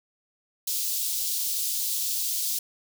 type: high-pass noise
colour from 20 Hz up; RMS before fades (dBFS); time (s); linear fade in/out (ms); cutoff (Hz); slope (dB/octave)
white; -28; 0.67-2.59; 5; 3700; 24
effects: none